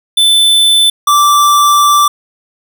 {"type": "tone pair in turn", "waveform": "square", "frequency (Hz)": [3520, 1169.6], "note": ["A7", "D6"], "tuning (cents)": [0, -7], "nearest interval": "octave + perfect fifth", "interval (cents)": 1907, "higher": "first", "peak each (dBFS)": -6, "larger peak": "neither", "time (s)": [[0.17, 0.9], [1.07, 2.08]], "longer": "second", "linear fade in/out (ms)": 5, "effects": []}